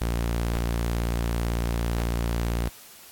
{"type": "tone", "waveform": "sawtooth", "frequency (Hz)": 58, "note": "A#1", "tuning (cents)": -8, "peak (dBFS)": -20, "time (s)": [0.01, 2.69], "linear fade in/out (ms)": 5, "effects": ["white hiss -48 dBFS RMS until 3.11 s", "AAC 64 kbps"]}